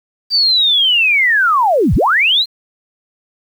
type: linear two-way sweep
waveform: sine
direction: down then up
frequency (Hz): 4699 to 30.78 to 4253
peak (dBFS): -9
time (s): 0.3-2.46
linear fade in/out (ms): 50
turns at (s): 1.95
effects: 7-bit